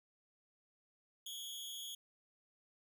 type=tone with amplitude modulation; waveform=sawtooth; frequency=3322 Hz; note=G#7; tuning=in tune; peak=-37 dBFS; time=1.26-1.95 s; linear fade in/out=5 ms; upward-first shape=sine; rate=234 Hz; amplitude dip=90%; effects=none